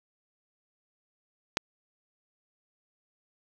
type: click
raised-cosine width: 0.2 ms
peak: -7 dBFS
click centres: 1.571 s
effects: none